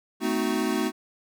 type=chord; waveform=square; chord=A diminished seventh; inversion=none; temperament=equal with one note detuned; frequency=220 / 255.9 / 311.1 / 370 Hz; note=A3 / C4 / Eb4 / Gb4; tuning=0 / -38 / 0 / 0 cents; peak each=-30 dBFS; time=0.2-0.92 s; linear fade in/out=50 ms; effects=none